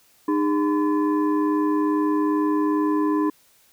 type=tone with frequency modulation; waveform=sine; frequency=304.8 Hz; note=D#4; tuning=36 cents flat; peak=-18 dBFS; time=0.28-3.3 s; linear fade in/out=5 ms; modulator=712 Hz; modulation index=0.76; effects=white hiss -58 dBFS RMS until 3.72 s